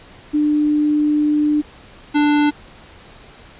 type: tone pair in turn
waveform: sine / square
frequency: 298.6 / 294.8 Hz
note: D4 / D4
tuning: +29 / +7 cents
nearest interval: unison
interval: 22 cents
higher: first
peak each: -13 dBFS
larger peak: neither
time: 0.33-1.62 / 2.14-2.51 s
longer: first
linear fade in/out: 20 ms
effects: pink hiss -43 dBFS RMS until 3.59 s + resampled to 8000 Hz